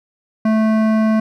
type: tone with hard clipping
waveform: sine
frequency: 218.9 Hz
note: A3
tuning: 9 cents flat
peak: -14 dBFS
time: 0.45-1.2 s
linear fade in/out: 5 ms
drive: 14 dB
effects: none